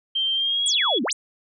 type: tone with pitch glide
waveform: sine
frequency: 3146 to 3372 Hz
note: G7 to G#7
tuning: +6 to +26 cents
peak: -20 dBFS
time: 0.15-0.99 s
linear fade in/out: 10 ms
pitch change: +120 cents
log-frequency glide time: 0.34-0.73 s
type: exponential two-way sweep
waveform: sine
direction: down then up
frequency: 9397 to 210.9 to 9397 Hz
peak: -22 dBFS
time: 0.66-1.13 s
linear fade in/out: 2 ms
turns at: 1.03 s
effects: none